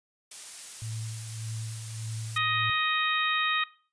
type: noise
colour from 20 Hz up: blue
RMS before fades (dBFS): -39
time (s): 0.31-2.38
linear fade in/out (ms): 5
type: tone with tremolo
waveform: sine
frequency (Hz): 111.2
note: A2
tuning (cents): +19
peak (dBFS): -32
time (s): 0.82-2.7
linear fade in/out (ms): 0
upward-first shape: sine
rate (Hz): 1.7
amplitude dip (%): 50
type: harmonic tone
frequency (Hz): 625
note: D#5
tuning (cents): +8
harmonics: 2 / 3 / 4 / 5 / 6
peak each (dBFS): -28 / -31 / -32 / -36 / -32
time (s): 2.36-3.64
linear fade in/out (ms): 5
effects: noise-tail reverb RT60 0.4 s tail -19 dB re dry + resampled to 22050 Hz